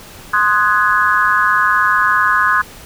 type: chord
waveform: sine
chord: Ab dominant seventh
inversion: first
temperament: equal with one note detuned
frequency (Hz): 1046.5 / 1244.5 / 1480 / 1672.8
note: C6 / Eb6 / Gb6 / Ab6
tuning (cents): 0 / 0 / 0 / +12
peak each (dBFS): -16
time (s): 0.33-2.62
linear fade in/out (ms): 10
effects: pink hiss -37 dBFS RMS until 2.85 s